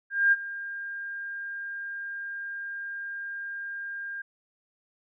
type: tone with ADSR envelope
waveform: sine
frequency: 1605 Hz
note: G6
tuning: 40 cents sharp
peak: -16 dBFS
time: 0.1-4.22 s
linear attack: 220 ms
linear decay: 34 ms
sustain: -17 dB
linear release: 7 ms
effects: none